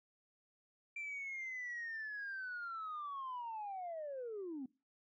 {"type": "linear sweep", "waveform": "sine", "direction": "down", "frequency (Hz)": [2363, 246.9], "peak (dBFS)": -40, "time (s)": [0.96, 4.66], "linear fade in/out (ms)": 5, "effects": ["noise-tail reverb RT60 0.3 s tail -22 dB re dry", "tanh soft clip ceiling -38 dBFS"]}